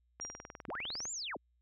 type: click train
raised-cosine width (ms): 0.5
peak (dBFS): -30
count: 18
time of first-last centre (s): 0.2-1.054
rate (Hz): 19.9
type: tone with exponential decay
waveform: sine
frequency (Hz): 5700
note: F8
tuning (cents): +34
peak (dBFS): -37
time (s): 0.21-0.62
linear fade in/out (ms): 5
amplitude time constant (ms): 87
type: linear two-way sweep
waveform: sine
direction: up then down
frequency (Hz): 112.3 to 7459 to 112.3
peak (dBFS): -38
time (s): 0.68-1.37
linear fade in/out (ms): 5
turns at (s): 1.12
effects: added 60 Hz sine -70 dBFS peak until 1.61 s